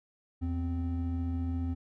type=tone pair together; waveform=triangle; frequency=81.89 / 260 Hz; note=E2 / C4; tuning=-11 / -11 cents; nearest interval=octave + minor sixth; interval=2000 cents; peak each=-29 / -33 dBFS; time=0.41-1.75 s; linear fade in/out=20 ms; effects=none